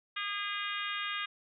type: harmonic tone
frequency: 408 Hz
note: G#4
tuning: 31 cents flat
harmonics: 3 / 4 / 5 / 6 / 7 / 8 / 9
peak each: -39 / -40 / -41 / -42 / -42 / -43 / -44 dBFS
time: 0.16-1.26 s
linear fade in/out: 10 ms
effects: none